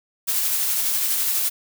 blue noise with tremolo, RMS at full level -21 dBFS, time 0.27-1.5 s, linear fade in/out 20 ms, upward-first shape sine, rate 12 Hz, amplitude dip 25%, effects none

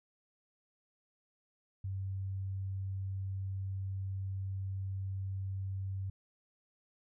sine tone, 96.3 Hz, G2, 30 cents flat, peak -35 dBFS, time 1.84-6.1 s, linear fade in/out 5 ms, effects none

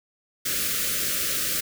white band-stop noise, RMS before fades -26 dBFS, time 0.45-1.61 s, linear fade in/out 10 ms, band 610 to 1200 Hz, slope 96 dB/octave, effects none

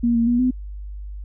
sine tone with pitch steps, 236.5 / 231.6 / 240.7 / 253.1 Hz, A#3 / A#3 / B3 / B3, +25 / -11 / -44 / +43 cents, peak -15 dBFS, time 0.03-0.51 s, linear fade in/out 10 ms, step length 120 ms, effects added 50 Hz sine -30 dBFS peak until 1.24 s

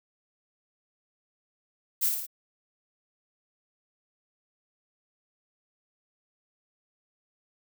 violet noise with echo, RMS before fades -25 dBFS, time 2.01-2.1 s, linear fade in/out 20 ms, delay 56 ms, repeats 3, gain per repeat -4 dB, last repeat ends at 2.268 s, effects none

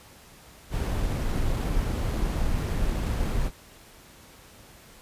brown noise with sample-and-hold, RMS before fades -26 dBFS, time 0.7-3.51 s, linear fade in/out 50 ms, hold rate 11025 Hz, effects pink hiss -51 dBFS RMS until 5.01 s + resampled to 32000 Hz

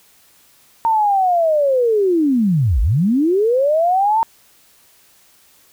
sine linear two-way sweep, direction down then up, 920 to 46.25 to 920 Hz, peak -12 dBFS, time 0.85-4.23 s, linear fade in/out 0 ms, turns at 2.81 s, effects white hiss -52 dBFS RMS until 5.72 s

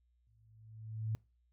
sine tone with exponential growth, 110 Hz, A2, in tune, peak -31 dBFS, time 0.27-1.15 s, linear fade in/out 0 ms, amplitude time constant 190 ms, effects noise-tail reverb RT60 0.3 s tail -25 dB re dry + added 60 Hz sine -70 dBFS peak until 1.52 s

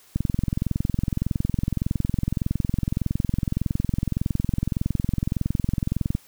click train, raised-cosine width 5 ms, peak -10 dBFS, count 131, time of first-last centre 0.16-6.151 s, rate 21.7 Hz, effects white hiss -54 dBFS RMS until 6.27 s

